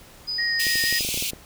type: tone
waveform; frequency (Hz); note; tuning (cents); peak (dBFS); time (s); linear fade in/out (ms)
sine; 4978; D#8; 0; -25; 0.27-1.03; 20
type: tone with vibrato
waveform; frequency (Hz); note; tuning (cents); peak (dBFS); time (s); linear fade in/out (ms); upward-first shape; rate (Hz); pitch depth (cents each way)
sine; 1864.7; A#6; 0; -23; 0.38-0.99; 10; sine; 4.1; 15
type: high-pass noise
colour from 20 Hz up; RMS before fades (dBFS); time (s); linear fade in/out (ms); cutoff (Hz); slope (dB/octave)
pink; -27; 0.59-1.31; 10; 2300; 96
type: clicks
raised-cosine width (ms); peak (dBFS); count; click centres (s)
2; -21; 11; 0.668 / 0.756 / 0.839 / 0.926 / 1.008 / 1.049 / 1.089 / 1.143 / 1.175 / 1.225 / 1.334
effects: pink hiss -48 dBFS RMS until 1.45 s